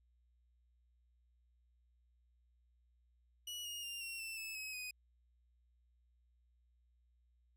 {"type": "tone with pitch steps", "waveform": "sawtooth", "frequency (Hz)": [2925, 2860, 2796, 2734, 2673, 2613, 2555, 2498], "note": ["F#7", "F7", "F7", "F7", "E7", "E7", "D#7", "D#7"], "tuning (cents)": [-21, 41, 1, -37, 23, -16, 45, 6], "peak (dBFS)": -40, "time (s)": [3.47, 4.91], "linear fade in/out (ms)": 5, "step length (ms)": 180, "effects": ["added 60 Hz sine -70 dBFS peak until 7.56 s"]}